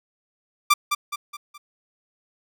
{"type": "tone with echo", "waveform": "sawtooth", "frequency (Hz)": 1179, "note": "D6", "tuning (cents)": 6, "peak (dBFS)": -9, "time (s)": [0.7, 0.74], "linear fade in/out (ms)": 10, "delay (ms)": 210, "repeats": 4, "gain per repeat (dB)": -7, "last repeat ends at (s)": 1.58, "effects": []}